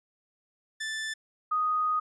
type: tone pair in turn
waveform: sawtooth / sine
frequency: 1760 / 1244.5 Hz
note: A6 / D#6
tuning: 0 / 0 cents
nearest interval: tritone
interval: 600 cents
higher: first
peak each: -28 / -24 dBFS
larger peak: second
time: 0.8-1.14 / 1.51-2 s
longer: second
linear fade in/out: 10 ms
effects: resampled to 22050 Hz